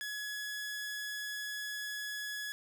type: tone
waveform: sawtooth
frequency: 1689 Hz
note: G#6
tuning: 29 cents sharp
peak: -34 dBFS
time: 0.01-2.52 s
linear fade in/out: 0 ms
effects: none